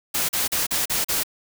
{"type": "noise bursts", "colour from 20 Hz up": "white", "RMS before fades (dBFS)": -23, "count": 6, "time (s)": [0.14, 1.235], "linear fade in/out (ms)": 10, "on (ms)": 150, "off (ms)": 39, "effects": []}